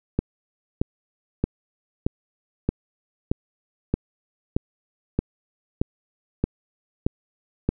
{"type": "click train", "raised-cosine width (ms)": 3, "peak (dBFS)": -7, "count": 13, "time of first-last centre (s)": [0.19, 7.69], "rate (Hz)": 1.6, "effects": []}